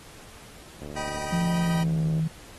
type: click train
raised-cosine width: 2 ms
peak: -26 dBFS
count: 102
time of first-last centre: 0.82-2.194 s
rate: 73.5 Hz
type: chord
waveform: sawtooth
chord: Eb augmented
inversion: none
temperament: just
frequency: 622.3 / 777.8 / 972.3 Hz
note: Eb5 / G5 / B5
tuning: 0 / -14 / -27 cents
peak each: -32 dBFS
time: 0.96-1.84 s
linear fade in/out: 10 ms
type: tone with pitch glide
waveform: sine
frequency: 172.3 to 159.84 Hz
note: F3 to D#3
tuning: -23 to +47 cents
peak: -22 dBFS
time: 1.32-2.28 s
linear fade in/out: 10 ms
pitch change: -130 cents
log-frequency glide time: 1.6-2.03 s
effects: pink hiss -48 dBFS RMS until 2.58 s + AAC 32 kbps